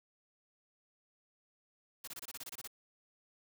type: noise bursts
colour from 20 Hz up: white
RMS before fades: -45 dBFS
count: 11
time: 2.04-2.675 s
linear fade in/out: 5 ms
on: 35 ms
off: 25 ms
effects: none